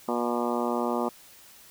harmonic tone, 120 Hz, B2, 49 cents flat, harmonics 2 / 3 / 4 / 5 / 6 / 7 / 8 / 9 / 10, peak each -30 / -32 / -33 / -34 / -35 / -35 / -36 / -37 / -37 dBFS, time 0.08-1.09 s, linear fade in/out 5 ms, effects white hiss -52 dBFS RMS until 1.7 s

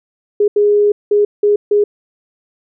sine tone bursts at uneven times, 413.3 Hz, G#4, 8 cents flat, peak -8 dBFS, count 5, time 0.4-0.48 / 0.56-0.92 / 1.11-1.25 / 1.43-1.56 / 1.71-1.84 s, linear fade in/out 5 ms, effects none

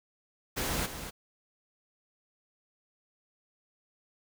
pink noise with echo, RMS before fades -32 dBFS, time 0.56-0.87 s, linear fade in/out 20 ms, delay 240 ms, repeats 1, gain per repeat -9 dB, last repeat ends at 1.11 s, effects none

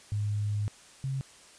sine tone pair in turn, 103.9 / 134.66 Hz, G#2 / C#3, +1 / -50 cents, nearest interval major third, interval 449 cents, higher second, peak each -27 / -29 dBFS, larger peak first, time 0.12-0.68 / 1.04-1.21 s, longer first, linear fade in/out 0 ms, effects white hiss -54 dBFS RMS until 1.58 s + resampled to 22050 Hz

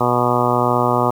harmonic tone, 122.3 Hz, B2, 16 cents flat, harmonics 1 / 2 / 3 / 4 / 5 / 6 / 7 / 8 / 9 / 10, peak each -23 / -23 / -23 / -23 / -23 / -23 / -23 / -23 / -23 / -23 dBFS, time 0-1.11 s, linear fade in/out 10 ms, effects 7-bit

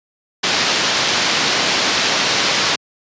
white low-pass noise, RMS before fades -17 dBFS, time 0.43-2.76 s, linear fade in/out 10 ms, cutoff 5500 Hz, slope 24 dB/octave, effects high-pass 150 Hz 12 dB/octave + resampled to 16000 Hz

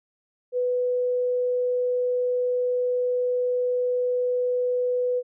sine tone, 496 Hz, B4, 7 cents sharp, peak -21 dBFS, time 0.52-5.23 s, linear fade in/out 50 ms, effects none

